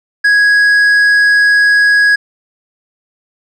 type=tone with tanh clipping; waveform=sine; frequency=1661.2 Hz; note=G#6; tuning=in tune; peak=-7 dBFS; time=0.24-2.16 s; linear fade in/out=10 ms; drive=6 dB; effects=none